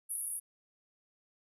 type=band-pass noise; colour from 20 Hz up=white; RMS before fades=-38 dBFS; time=0.09-0.4 s; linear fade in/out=20 ms; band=10000 to 11000 Hz; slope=96 dB/octave; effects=none